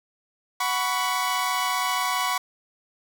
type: chord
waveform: sawtooth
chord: F# suspended fourth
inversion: none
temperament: equal with one note detuned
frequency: 740 / 987.8 / 1122.9 Hz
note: F#5 / B5 / C#6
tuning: 0 / 0 / +22 cents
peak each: -26 / -23 / -23 dBFS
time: 0.6-2.38 s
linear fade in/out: 5 ms
effects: none